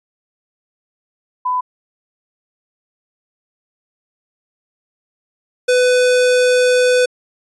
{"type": "tone pair in turn", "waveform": ["sine", "square"], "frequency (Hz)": [1001, 499.4], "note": ["B5", "B4"], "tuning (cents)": [23, 19], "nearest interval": "octave", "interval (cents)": 1204, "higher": "first", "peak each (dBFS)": [-15, -11], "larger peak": "second", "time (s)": [[1.45, 1.61], [5.68, 7.06]], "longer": "second", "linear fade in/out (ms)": 10, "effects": ["resampled to 22050 Hz"]}